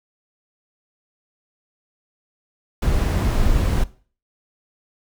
brown noise, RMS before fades -18 dBFS, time 2.82-3.84 s, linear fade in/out 5 ms, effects noise-tail reverb RT60 0.4 s tail -18 dB re dry

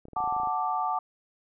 clicks, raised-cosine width 2 ms, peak -32 dBFS, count 12, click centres 0.054 / 0.084 / 0.133 / 0.167 / 0.204 / 0.24 / 0.276 / 0.325 / 0.365 / 0.4 / 0.434 / 0.473 s
sine chord, D major, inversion first, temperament equal, 740 / 880 / 1174.7 Hz, F#5 / A5 / D6, 0 / 0 / 0 cents, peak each -30 dBFS, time 0.16-0.99 s, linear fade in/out 5 ms
effects none

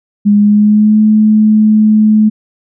sine tone with pitch glide, 205.6 to 214.8 Hz, G#3 to A3, -17 to -41 cents, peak -4 dBFS, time 0.25-2.3 s, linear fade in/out 20 ms, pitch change +76 cents, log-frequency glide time 0.36-1 s, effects none

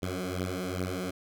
10% pulse beating tone pair, 90.5 / 93 Hz, F#2 / F#2, -38 / +9 cents, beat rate 2.5 Hz, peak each -26 dBFS, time 0.02-1.11 s, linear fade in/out 10 ms, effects none

